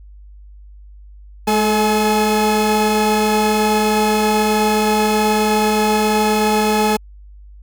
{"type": "tone cluster", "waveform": "45% pulse", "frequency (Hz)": [212.3, 432.4, 846], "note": ["G#3", "A4", "G#5"], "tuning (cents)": [38, -30, 32], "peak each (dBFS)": -18, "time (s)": [1.47, 6.97], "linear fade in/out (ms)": 10, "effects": ["added 50 Hz sine -37 dBFS peak until 7.62 s"]}